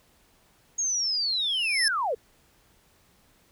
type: linear sweep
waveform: sine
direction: down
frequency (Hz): 6645 to 415.6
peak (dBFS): -24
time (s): 0.78-2.15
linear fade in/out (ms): 10
type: tone with exponential growth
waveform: 35% pulse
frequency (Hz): 5274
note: E8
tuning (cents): 0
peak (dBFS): -17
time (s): 1.28-1.88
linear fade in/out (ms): 1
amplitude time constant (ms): 130
effects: pink hiss -62 dBFS RMS until 3.51 s